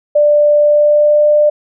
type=tone with pitch glide; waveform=sine; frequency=591 to 596.5 Hz; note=D5 to D5; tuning=+11 to +27 cents; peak=-6 dBFS; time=0.15-1.5 s; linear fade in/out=10 ms; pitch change=+16 cents; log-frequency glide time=0.59-1.26 s; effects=none